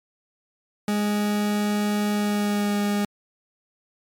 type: tone with pitch glide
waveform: 40% pulse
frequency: 207.7 to 205 Hz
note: G#3 to G#3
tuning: 0 to -22 cents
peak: -20 dBFS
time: 0.88-3.05 s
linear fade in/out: 2 ms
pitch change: -22 cents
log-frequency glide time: 2.12-2.75 s
effects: MP3 96 kbps